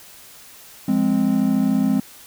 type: chord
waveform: triangle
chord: F minor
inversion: none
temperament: equal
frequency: 174.61 / 207.7 / 261.6 Hz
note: F3 / Ab3 / C4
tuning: 0 / 0 / 0 cents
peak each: -23 / -17 / -17 dBFS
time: 0.88-2 s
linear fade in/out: 5 ms
effects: white hiss -44 dBFS RMS until 2.26 s